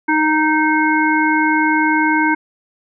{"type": "harmonic tone", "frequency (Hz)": 310, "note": "D#4", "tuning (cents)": -6, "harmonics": [1, 3, 5, 7], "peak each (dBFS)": [-16, -17, -18, -21], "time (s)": [0.08, 2.35], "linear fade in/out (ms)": 10, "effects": []}